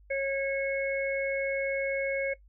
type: harmonic tone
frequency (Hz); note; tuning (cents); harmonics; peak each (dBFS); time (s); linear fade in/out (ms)
547; C#5; -23; 1 / 3 / 4; -28 / -39 / -33; 0.1-2.34; 10
effects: noise-tail reverb RT60 0.1 s tail -18 dB re dry + added 50 Hz sine -54 dBFS peak until 2.48 s